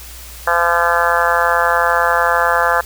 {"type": "harmonic tone", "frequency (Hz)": 171.1, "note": "F3", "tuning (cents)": -35, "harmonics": [3, 4, 5, 6, 7, 8, 9, 10], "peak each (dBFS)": [-20, -20, -20, -20, -20, -20, -20, -20], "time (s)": [0.47, 2.81], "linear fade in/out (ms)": 5, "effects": ["added 60 Hz sine -35 dBFS peak until 2.85 s", "white hiss -36 dBFS RMS until 2.85 s"]}